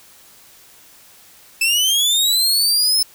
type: linear sweep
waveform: sawtooth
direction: up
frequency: 2612 to 5274 Hz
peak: -11 dBFS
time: 1.61-3.03 s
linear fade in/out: 5 ms
effects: white hiss -47 dBFS RMS until 3.14 s